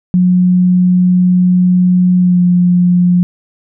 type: tone with pitch glide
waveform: sine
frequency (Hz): 180.9 to 177.79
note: F#3 to F3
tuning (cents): -39 to +31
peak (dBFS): -6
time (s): 0.14-3.23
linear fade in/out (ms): 0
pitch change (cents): -30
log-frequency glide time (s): 2.18-2.41
effects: none